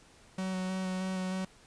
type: tone with vibrato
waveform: 45% pulse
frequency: 186.8 Hz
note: F#3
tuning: 17 cents sharp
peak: -32 dBFS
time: 0.38-1.45 s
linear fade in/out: 5 ms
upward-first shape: square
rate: 3.2 Hz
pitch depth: 11 cents each way
effects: pink hiss -59 dBFS RMS until 1.66 s + resampled to 22050 Hz